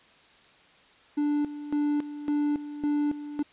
triangle tone with tremolo, 293.7 Hz, D4, in tune, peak -21 dBFS, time 1.17-3.43 s, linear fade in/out 10 ms, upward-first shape square, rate 1.8 Hz, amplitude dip 75%, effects white hiss -57 dBFS RMS until 3.52 s + resampled to 8000 Hz

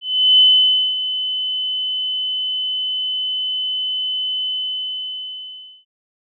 sine tone with ADSR envelope, 3026 Hz, F#7, 38 cents sharp, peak -7 dBFS, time 0.01-5.85 s, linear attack 380 ms, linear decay 560 ms, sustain -12 dB, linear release 1400 ms, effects none

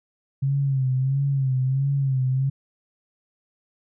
sine tone with vibrato, 134.4 Hz, C3, 47 cents sharp, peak -19 dBFS, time 0.42-2.5 s, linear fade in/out 10 ms, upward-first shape sine, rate 1.5 Hz, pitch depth 71 cents each way, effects none

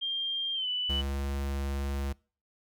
sine tone with pitch glide, 3194 to 2980 Hz, G7 to F#7, +32 to +12 cents, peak -29 dBFS, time 0.01-1.02 s, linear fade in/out 20 ms, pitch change -120 cents, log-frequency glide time 0.54-0.68 s
square tone, 69.3 Hz, C#2, in tune, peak -31 dBFS, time 0.89-2.13 s, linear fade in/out 10 ms
effects noise-tail reverb RT60 0.4 s tail -24 dB re dry

